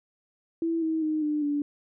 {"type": "tone with pitch steps", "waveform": "sine", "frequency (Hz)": [330.5, 320, 309.8, 299.9, 290.4], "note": ["E4", "D#4", "D#4", "D4", "D4"], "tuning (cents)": [5, 49, -7, 36, -19], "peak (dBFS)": -24, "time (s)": [0.62, 1.62], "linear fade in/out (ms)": 2, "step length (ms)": 200, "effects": []}